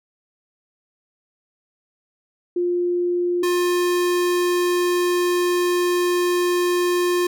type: tone pair in turn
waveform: sine / square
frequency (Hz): 352.5 / 354.5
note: F4 / F4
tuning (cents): +16 / +26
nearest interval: unison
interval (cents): 10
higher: second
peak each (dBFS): -18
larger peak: neither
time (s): 2.56-3.43 / 3.43-7.27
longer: second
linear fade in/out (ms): 5
effects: none